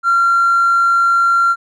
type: tone with hard clipping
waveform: sine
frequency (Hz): 1375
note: F6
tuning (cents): -27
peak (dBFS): -10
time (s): 0.03-1.56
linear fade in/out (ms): 50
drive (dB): 1
effects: none